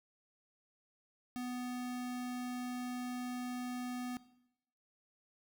square tone, 248.2 Hz, B3, 9 cents sharp, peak -39 dBFS, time 1.36-4.17 s, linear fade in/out 0 ms, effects noise-tail reverb RT60 0.8 s tail -17 dB re dry

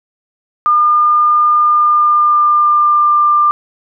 sine tone with pitch glide, 1208 to 1192.1 Hz, D6 to D6, +48 to +26 cents, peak -7 dBFS, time 0.66-3.51 s, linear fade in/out 0 ms, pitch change -22 cents, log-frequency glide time 1.56-3.23 s, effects none

